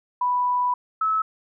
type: tone pair in turn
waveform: sine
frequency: 987.8 / 1298.8 Hz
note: B5 / E6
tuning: 0 / -26 cents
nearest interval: perfect fourth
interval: 474 cents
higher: second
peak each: -19 dBFS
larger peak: neither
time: 0.21-0.74 / 1.01-1.22 s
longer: first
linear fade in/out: 5 ms
effects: none